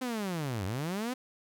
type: linear two-way sweep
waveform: sawtooth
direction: down then up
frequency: 261.6 to 89 to 261.6 Hz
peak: -28 dBFS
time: 0.01-1.14 s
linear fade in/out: 10 ms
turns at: 0.65 s
effects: none